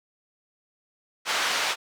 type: band-pass noise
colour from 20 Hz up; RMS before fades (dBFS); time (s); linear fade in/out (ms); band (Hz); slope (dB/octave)
pink; -26; 1.25-1.76; 50; 900 to 5500; 12
effects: none